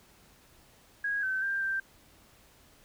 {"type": "tone with pitch steps", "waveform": "sine", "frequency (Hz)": [1646, 1536, 1587, 1570], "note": ["G#6", "G6", "G6", "G6"], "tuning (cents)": [-16, -36, 21, 2], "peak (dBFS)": -28, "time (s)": [1.04, 1.8], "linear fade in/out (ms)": 5, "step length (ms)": 190, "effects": ["pink hiss -60 dBFS RMS until 2.84 s"]}